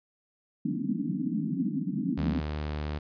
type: band-pass noise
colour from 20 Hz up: white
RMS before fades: -30 dBFS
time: 0.65-2.4 s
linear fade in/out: 5 ms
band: 150 to 300 Hz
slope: 96 dB/octave
type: tone with pitch glide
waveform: sawtooth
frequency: 75.6 to 74.86 Hz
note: D#2 to D2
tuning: -49 to +34 cents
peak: -27 dBFS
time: 2.17-2.99 s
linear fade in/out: 10 ms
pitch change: -17 cents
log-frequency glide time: 2.36-2.84 s
effects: resampled to 11025 Hz